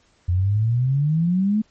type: exponential sweep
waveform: sine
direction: up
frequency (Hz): 86.3 to 220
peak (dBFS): -16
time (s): 0.28-1.62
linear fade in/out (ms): 10
effects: pink hiss -60 dBFS RMS until 1.7 s + MP3 32 kbps